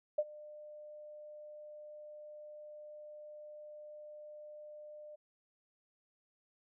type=tone with ADSR envelope; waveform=sine; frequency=601 Hz; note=D5; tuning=40 cents sharp; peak=-26 dBFS; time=0.18-5.16 s; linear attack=8 ms; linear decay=46 ms; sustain=-22 dB; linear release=13 ms; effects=none